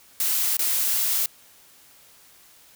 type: noise with dropouts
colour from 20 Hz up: blue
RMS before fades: -23 dBFS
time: 0.2-1.26 s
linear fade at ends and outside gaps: 2 ms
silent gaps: 0.569-0.591 s
effects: white hiss -53 dBFS RMS until 2.75 s